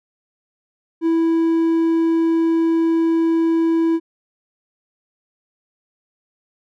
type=tone; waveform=triangle; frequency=329 Hz; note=E4; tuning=3 cents flat; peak=-12 dBFS; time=1.01-4 s; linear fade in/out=50 ms; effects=none